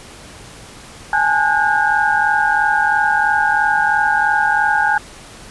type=tone cluster; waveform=sine; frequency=822 / 865 / 1458 / 1611 Hz; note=G#5 / A5 / F#6 / G6; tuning=-18 / -30 / -26 / +47 cents; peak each=-18 dBFS; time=1.13-4.98 s; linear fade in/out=2 ms; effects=pink hiss -38 dBFS RMS until 5.5 s + resampled to 24000 Hz